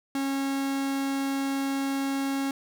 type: tone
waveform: 45% pulse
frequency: 273.5 Hz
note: C#4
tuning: 23 cents flat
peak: -26 dBFS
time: 0.15-2.51 s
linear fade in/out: 2 ms
effects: none